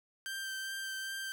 sawtooth tone with vibrato, 1568 Hz, G6, in tune, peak -34 dBFS, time 0.26-1.32 s, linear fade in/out 0 ms, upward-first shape sine, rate 2.5 Hz, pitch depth 13 cents each way, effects 10-bit

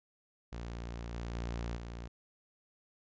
sawtooth tone with level steps, 58.27 Hz, A#1, in tune, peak -36 / -34 / -32 / -38 dBFS, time 0.52-2.08 s, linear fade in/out 10 ms, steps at 1.13 / 1.34 / 1.76 s, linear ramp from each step 10 ms, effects resampled to 16000 Hz

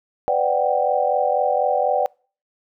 sine chord, G major seventh, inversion first, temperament equal with one note detuned, 502.8 / 587.3 / 740 / 784 Hz, B4 / D5 / F#5 / G5, +31 / 0 / 0 / 0 cents, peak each -23 / -21 / -22 / -22 dBFS, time 0.28-2.06 s, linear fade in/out 0 ms, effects noise-tail reverb RT60 0.4 s tail -26 dB re dry

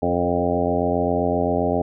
harmonic tone with a mistuned harmonic, 87.6 Hz, F2, 6 cents sharp, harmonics 1 / 2 / 3 / 4 / 5 / 6 / 7 / 8 / 9, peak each -29 / -28 / -25 / -29 / -25 / -29 / -25 / -28 / -28 dBFS, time 0.02-1.82 s, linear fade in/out 5 ms, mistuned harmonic 6, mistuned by +21 cents, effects none

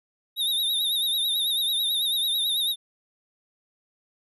square tone with vibrato, 3720 Hz, A#7, 4 cents flat, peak -23 dBFS, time 0.36-2.76 s, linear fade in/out 50 ms, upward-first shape triangle, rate 9.1 Hz, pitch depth 94 cents each way, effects none

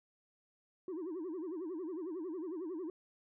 sine tone with vibrato, 342.3 Hz, F4, 35 cents flat, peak -36 dBFS, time 0.88-2.9 s, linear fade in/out 2 ms, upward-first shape sine, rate 11 Hz, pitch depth 200 cents each way, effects tanh soft clip ceiling -37 dBFS

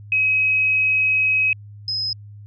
sine tone pair in turn, 2544 / 5088 Hz, D#7 / D#8, +38 / +38 cents, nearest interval octave, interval 1200 cents, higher second, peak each -15 / -21 dBFS, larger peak first, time 0.12-1.53 / 1.88-2.13 s, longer first, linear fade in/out 2 ms, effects added 103 Hz sine -37 dBFS peak until 2.46 s

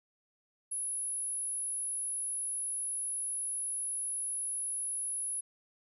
sine tone, 10548 Hz, E9, in tune, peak -33 dBFS, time 0.71-5.41 s, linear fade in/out 10 ms, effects none

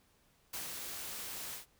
white noise with ADSR envelope, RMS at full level -40 dBFS, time 0.53-1.66 s, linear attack 10 ms, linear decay 140 ms, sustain -3 dB, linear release 120 ms, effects pink hiss -70 dBFS RMS until 1.79 s

